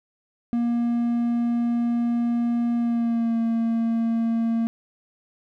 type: tone with pitch glide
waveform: triangle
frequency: 236.6 to 228.9 Hz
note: A#3 to A#3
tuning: +26 to -31 cents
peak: -18 dBFS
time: 0.53-4.67 s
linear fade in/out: 0 ms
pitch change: -57 cents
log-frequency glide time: 2.76-3.39 s
effects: none